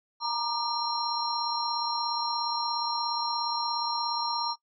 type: tone cluster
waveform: sine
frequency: 907 / 944 / 1189 / 4147 / 5540 Hz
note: A#5 / A#5 / D6 / C8 / F8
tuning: -48 / +22 / +21 / -16 / -15 cents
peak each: -38 / -30 / -34 / -34 / -35 dBFS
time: 0.2-4.56 s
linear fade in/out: 50 ms
effects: noise-tail reverb RT60 0.1 s tail -22 dB re dry